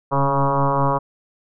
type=tone with frequency modulation; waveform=sine; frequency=554.4 Hz; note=C#5; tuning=in tune; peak=-15 dBFS; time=0.11-0.99 s; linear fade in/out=20 ms; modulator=138 Hz; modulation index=4.4; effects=none